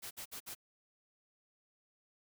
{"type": "noise bursts", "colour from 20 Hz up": "white", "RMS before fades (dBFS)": -45, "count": 4, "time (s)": [0.02, 0.551], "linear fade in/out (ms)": 20, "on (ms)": 90, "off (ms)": 57, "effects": []}